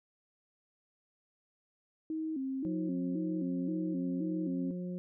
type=tone with vibrato; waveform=sine; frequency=290.2 Hz; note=D4; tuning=21 cents flat; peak=-33 dBFS; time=2.1-4.71 s; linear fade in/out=2 ms; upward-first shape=square; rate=1.9 Hz; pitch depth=150 cents each way
type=harmonic tone; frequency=179.5 Hz; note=F3; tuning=48 cents sharp; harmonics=1 / 2 / 3; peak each=-36 / -45 / -48 dBFS; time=2.65-4.98 s; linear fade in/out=0 ms
effects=none